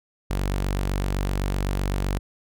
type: tone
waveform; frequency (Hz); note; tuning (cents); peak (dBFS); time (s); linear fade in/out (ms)
sawtooth; 47.85; G1; -41; -19; 0.3-2.19; 10
effects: none